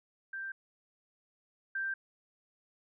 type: tone pair in turn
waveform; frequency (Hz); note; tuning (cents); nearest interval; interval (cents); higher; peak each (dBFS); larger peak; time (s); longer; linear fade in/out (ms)
sine; 1573 / 1573; G6 / G6; +6 / +6; unison; 0; neither; -37 / -32; second; 0.33-0.52 / 1.75-1.94; neither; 5
effects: none